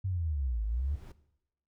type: linear two-way sweep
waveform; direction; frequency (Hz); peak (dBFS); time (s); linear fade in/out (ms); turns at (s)
sine; down then up; 98 to 51.2 to 75.5; -29; 0.04-0.96; 10; 0.64
type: noise with exponential growth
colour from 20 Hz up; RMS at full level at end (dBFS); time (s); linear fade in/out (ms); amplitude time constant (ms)
brown; -45; 0.2-1.12; 5; 200
effects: noise-tail reverb RT60 0.8 s tail -17 dB re dry